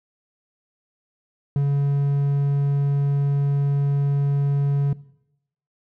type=tone; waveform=triangle; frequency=141.2 Hz; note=C#3; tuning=32 cents sharp; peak=-15 dBFS; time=1.56-4.93 s; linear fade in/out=2 ms; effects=noise-tail reverb RT60 0.8 s tail -19 dB re dry